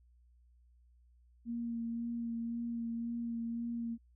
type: tone with vibrato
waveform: sine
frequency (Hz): 233.1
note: A#3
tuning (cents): 0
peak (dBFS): -35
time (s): 1.45-3.98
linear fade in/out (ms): 50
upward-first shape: sine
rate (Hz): 1.9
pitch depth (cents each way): 17
effects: added 60 Hz sine -62 dBFS peak until 4.15 s